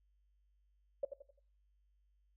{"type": "tone with echo", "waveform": "sine", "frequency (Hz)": 558, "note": "C#5", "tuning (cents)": 11, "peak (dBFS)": -31, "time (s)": [1.03, 1.05], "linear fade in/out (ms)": 5, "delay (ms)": 86, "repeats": 4, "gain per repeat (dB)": -9, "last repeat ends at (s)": 1.394, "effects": ["noise-tail reverb RT60 0.5 s tail -20 dB re dry", "added 50 Hz sine -70 dBFS peak until 2.36 s"]}